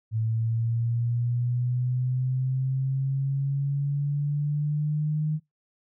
sine linear sweep, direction up, 110.7 to 154.4 Hz, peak -23 dBFS, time 0.11-5.4 s, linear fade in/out 50 ms, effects noise-tail reverb RT60 0.2 s tail -24 dB re dry

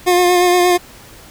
25% pulse tone with vibrato, 356.8 Hz, F4, 37 cents sharp, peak -6 dBFS, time 0.06-0.78 s, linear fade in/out 20 ms, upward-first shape sine, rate 8.5 Hz, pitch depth 24 cents each way, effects pink hiss -40 dBFS RMS until 1.3 s

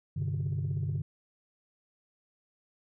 sine chord, G suspended fourth, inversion none, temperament just, 98 / 130.67 / 147 Hz, G2 / C3 / D3, 0 / -2 / +2 cents, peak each -32 / -33 / -31 dBFS, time 0.16-1.02 s, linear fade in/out 10 ms, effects tanh soft clip ceiling -25 dBFS

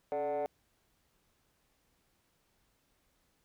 sine tone with frequency modulation, 587.3 Hz, D5, in tune, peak -29 dBFS, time 0.12-0.46 s, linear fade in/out 0 ms, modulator 154 Hz, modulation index 1.2, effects tanh soft clip ceiling -30 dBFS + pink hiss -74 dBFS RMS until 3.44 s

